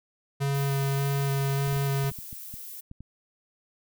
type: tone with vibrato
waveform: square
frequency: 138.59 Hz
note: C#3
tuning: in tune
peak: -25 dBFS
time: 0.4-2.11 s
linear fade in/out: 20 ms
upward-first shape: square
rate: 1.7 Hz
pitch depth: 9 cents each way
type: noise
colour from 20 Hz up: violet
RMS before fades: -41 dBFS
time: 0.54-2.81 s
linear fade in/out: 10 ms
type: clicks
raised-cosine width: 5 ms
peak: -30 dBFS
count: 10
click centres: 1.675 / 1.727 / 1.766 / 2.042 / 2.116 / 2.188 / 2.329 / 2.54 / 2.914 / 3.006 s
effects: none